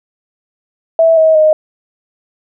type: tone with pitch steps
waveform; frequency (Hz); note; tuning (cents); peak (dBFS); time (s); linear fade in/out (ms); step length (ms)
sine; 655 / 637.5 / 620.4; E5 / D#5 / D#5; -11 / +42 / -5; -5; 0.99-1.53; 2; 180
effects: none